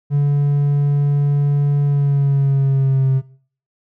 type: tone with pitch glide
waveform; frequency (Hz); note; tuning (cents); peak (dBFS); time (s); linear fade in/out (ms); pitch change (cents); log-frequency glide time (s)
triangle; 143.4 to 133.03; D3 to C3; -41 to +29; -9; 0.1-3.22; 50; -130; 1.83-3.11
effects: noise-tail reverb RT60 0.5 s tail -21 dB re dry + tanh soft clip ceiling -7 dBFS